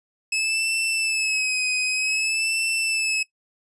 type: tone with vibrato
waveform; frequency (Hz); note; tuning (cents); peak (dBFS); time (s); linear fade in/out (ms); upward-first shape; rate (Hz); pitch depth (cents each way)
sawtooth; 2589; E7; -32; -18; 0.32-3.23; 5; sine; 0.53; 54
effects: noise-tail reverb RT60 0.1 s tail -20 dB re dry + resampled to 24000 Hz